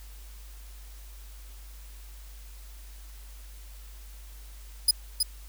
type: tone with echo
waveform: 20% pulse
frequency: 4978 Hz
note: D#8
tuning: in tune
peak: -11 dBFS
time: 4.88-4.91 s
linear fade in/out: 5 ms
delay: 320 ms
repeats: 1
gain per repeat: -5 dB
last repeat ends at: 5.23 s
effects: added 50 Hz sine -43 dBFS peak until 5.48 s + white hiss -54 dBFS RMS until 5.48 s